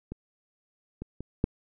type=clicks; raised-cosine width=3 ms; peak=-23 / -23 / -24 / -10 dBFS; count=4; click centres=0.12 / 1.02 / 1.206 / 1.441 s; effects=none